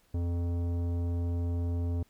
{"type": "tone with tanh clipping", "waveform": "sine", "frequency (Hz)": 86.2, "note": "F2", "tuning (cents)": -22, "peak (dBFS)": -30, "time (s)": [0.14, 2.03], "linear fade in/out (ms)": 5, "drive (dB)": 14, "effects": ["pink hiss -67 dBFS RMS until 2.09 s"]}